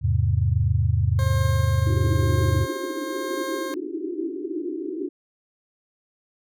sine chord, E augmented, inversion none, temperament equal, 82.41 / 103.83 / 130.81 Hz, E2 / G#2 / B#2, 0 / 0 / 0 cents, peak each -22 / -21 / -24 dBFS, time 0.01-2.67 s, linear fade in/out 50 ms
20% pulse tone with tremolo, 533 Hz, C5, 32 cents sharp, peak -23 dBFS, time 1.19-3.74 s, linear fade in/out 0 ms, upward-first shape triangle, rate 1 Hz, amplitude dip 40%
pink band-pass noise, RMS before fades -30 dBFS, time 1.86-5.09 s, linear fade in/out 10 ms, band 290 to 390 Hz, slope 96 dB/octave
effects none

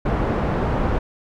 pink low-pass noise, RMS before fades -21 dBFS, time 0.05-0.99 s, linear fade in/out 10 ms, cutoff 1100 Hz, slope 12 dB/octave, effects none

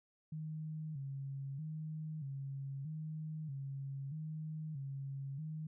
sine tone with vibrato, 146.3 Hz, D3, 6 cents flat, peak -40 dBFS, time 0.32-5.67 s, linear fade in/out 5 ms, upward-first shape square, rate 0.79 Hz, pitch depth 110 cents each way, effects none

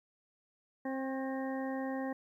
harmonic tone with a mistuned harmonic, 265.3 Hz, C4, 24 cents sharp, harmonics 1 / 2 / 3 / 4 / 6 / 7, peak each -36 / -40 / -43 / -49 / -53 / -47 dBFS, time 0.85-2.13 s, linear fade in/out 5 ms, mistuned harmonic 4, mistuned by +24 cents, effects 12-bit

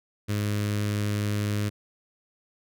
sawtooth tone with notch filter, 103.83 Hz, G#2, in tune, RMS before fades -27 dBFS, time 0.28-1.7 s, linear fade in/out 20 ms, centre 810 Hz, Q 1.1, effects none

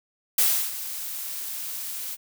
blue noise with ADSR envelope, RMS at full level -19 dBFS, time 0.38-2.17 s, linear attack 5 ms, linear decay 320 ms, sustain -14 dB, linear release 39 ms, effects none

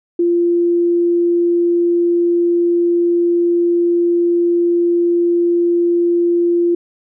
sine tone, 345.3 Hz, F4, 20 cents flat, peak -11 dBFS, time 0.19-6.75 s, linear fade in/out 5 ms, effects none

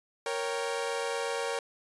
sawtooth chord, G diminished, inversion first, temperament equal, 466.2 / 554.4 / 784 Hz, Bb4 / Db5 / G5, 0 / 0 / 0 cents, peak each -29 / -31 / -35 dBFS, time 0.26-1.59 s, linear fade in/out 2 ms, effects resampled to 24000 Hz

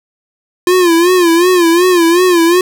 square tone with vibrato, 349.2 Hz, F4, in tune, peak -7 dBFS, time 0.67-2.61 s, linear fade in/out 2 ms, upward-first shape sine, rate 2.7 Hz, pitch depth 98 cents each way, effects none

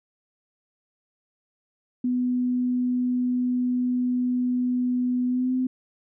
sine tone with pitch glide, 248.8 to 255.9 Hz, B3 to C4, +13 to -38 cents, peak -21 dBFS, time 2.04-5.67 s, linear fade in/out 5 ms, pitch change +49 cents, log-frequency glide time 5.27-5.53 s, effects none

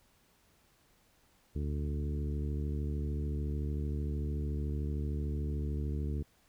harmonic tone with a mistuned harmonic, 73.42 Hz, D2, in tune, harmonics 1 / 2 / 3 / 4 / 5 / 6, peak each -33 / -39 / -43 / -45 / -47 / -49 dBFS, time 1.55-6.23 s, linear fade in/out 10 ms, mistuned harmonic 1, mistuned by +21 cents, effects pink hiss -68 dBFS RMS until 6.48 s

